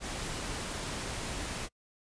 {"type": "noise", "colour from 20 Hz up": "pink", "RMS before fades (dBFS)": -37, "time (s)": [0, 1.69], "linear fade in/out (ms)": 50, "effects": ["noise-tail reverb RT60 0.1 s tail -26 dB re dry", "resampled to 22050 Hz"]}